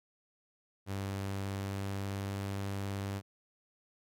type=tone with pitch glide; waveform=sawtooth; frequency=98 to 98.8 Hz; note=G2 to G2; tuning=0 to +14 cents; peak=-31 dBFS; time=0.86-3.22 s; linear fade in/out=50 ms; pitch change=+14 cents; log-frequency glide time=1.34-2.31 s; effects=AAC 64 kbps